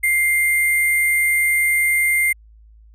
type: tone with sample-and-hold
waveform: sine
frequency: 2100 Hz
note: C7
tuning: 6 cents sharp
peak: -14 dBFS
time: 0.03-2.33 s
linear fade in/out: 10 ms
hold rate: 11025 Hz
effects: added 54 Hz sine -44 dBFS peak until 2.94 s + resampled to 32000 Hz